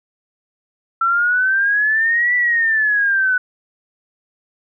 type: exponential two-way sweep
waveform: sine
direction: up then down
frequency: 1339 to 1975.5 to 1485 Hz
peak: -13 dBFS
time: 1.01-3.38 s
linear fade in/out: 5 ms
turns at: 2.35 s
effects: none